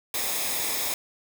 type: noise with comb filter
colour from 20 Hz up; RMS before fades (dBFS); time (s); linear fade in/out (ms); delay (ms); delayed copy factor
white; -28; 0.14-0.94; 2; 0.68; -0.55
effects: none